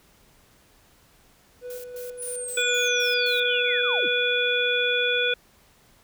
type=tone with tremolo; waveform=triangle; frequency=493.9 Hz; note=B4; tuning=in tune; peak=-31 dBFS; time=1.61-2.7 s; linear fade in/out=50 ms; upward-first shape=square; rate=3 Hz; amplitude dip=35%
type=noise bursts; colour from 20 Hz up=blue; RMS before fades=-43 dBFS; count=7; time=1.7-3.4 s; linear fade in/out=2 ms; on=140 ms; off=120 ms
type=linear sweep; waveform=sine; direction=down; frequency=9956 to 106.8 Hz; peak=-31 dBFS; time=2.17-4.09 s; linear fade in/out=50 ms
type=harmonic tone; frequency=489.6 Hz; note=B4; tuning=15 cents flat; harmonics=1 / 3 / 5 / 7; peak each=-26 / -26 / -26 / -26 dBFS; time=2.57-5.34 s; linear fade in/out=5 ms
effects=pink hiss -58 dBFS RMS until 6.03 s